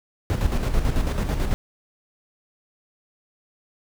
brown noise with tremolo, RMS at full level -20 dBFS, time 0.3-1.54 s, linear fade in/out 0 ms, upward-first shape square, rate 9.1 Hz, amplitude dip 50%, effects none

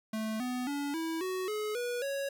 square tone with pitch steps, 218.7 / 249.8 / 285.3 / 325.8 / 372.1 / 424.9 / 485.3 / 554.3 Hz, A3 / B3 / C#4 / E4 / F#4 / G#4 / B4 / C#5, -10 / +20 / +50 / -20 / +10 / +40 / -30 / 0 cents, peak -33 dBFS, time 0.13-2.29 s, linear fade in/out 5 ms, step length 270 ms, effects 11-bit

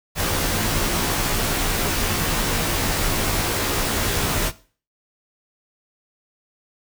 pink noise with comb filter, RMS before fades -22 dBFS, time 0.15-4.52 s, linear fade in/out 50 ms, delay 16 ms, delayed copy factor -0.7, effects noise-tail reverb RT60 0.4 s tail -17 dB re dry

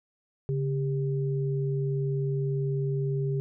sine tone pair together, 140 / 398.3 Hz, C#3 / G4, +18 / +28 cents, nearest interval octave + tritone, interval 1810 cents, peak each -26 / -32 dBFS, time 0.49-3.4 s, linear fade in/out 0 ms, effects none

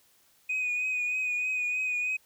sine tone with vibrato, 2489 Hz, D#7, in tune, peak -25 dBFS, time 0.49-2.17 s, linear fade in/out 10 ms, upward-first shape triangle, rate 3.2 Hz, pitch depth 34 cents each way, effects tanh soft clip ceiling -25 dBFS + white hiss -64 dBFS RMS until 2.25 s

